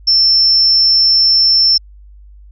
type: tone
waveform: sine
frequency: 5360 Hz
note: E8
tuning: 28 cents sharp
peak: -7 dBFS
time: 0.07-1.78 s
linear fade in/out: 10 ms
effects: added 50 Hz sine -36 dBFS peak until 2.51 s